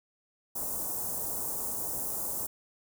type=band-stop noise; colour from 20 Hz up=white; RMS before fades=-34 dBFS; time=0.55-2.47 s; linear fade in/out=10 ms; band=1000 to 7500 Hz; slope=24 dB/octave; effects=none